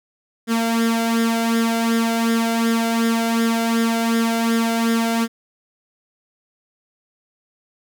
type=tone with flanger; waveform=sawtooth; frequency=228.9 Hz; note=A#3; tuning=31 cents flat; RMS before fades=-19 dBFS; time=0.47-5.28 s; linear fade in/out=50 ms; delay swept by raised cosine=0.57 to 1.42 ms; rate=2.7 Hz; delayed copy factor=+0.65; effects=none